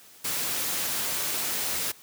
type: noise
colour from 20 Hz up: white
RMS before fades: -29 dBFS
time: 0.24-1.92 s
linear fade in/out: 10 ms
effects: white hiss -52 dBFS RMS until 2.02 s + high-pass 80 Hz 12 dB/octave